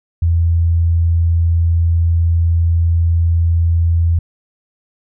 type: tone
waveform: sine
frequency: 83.9 Hz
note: E2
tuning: 31 cents sharp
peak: -10 dBFS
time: 0.22-4.19 s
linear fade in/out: 5 ms
effects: none